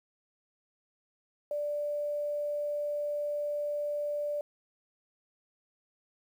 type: tone with quantisation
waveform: sine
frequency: 587.3 Hz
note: D5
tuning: in tune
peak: -30 dBFS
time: 1.51-4.41 s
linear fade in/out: 2 ms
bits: 10
effects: none